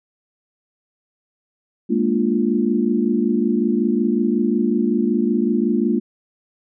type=chord; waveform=sine; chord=Bb dominant seventh; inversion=third; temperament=equal; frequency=207.7 / 233.1 / 293.7 / 349.2 Hz; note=Ab3 / Bb3 / D4 / F4; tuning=0 / 0 / 0 / 0 cents; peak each=-21 / -19 / -24 / -22 dBFS; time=1.89-6 s; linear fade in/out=20 ms; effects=none